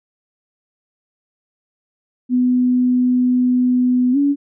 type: tone with pitch glide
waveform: sine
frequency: 249.8 to 283.6 Hz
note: B3 to C#4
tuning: +20 to +40 cents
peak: -12 dBFS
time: 2.29-4.36 s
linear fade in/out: 50 ms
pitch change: +220 cents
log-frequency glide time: 4.12-4.17 s
effects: none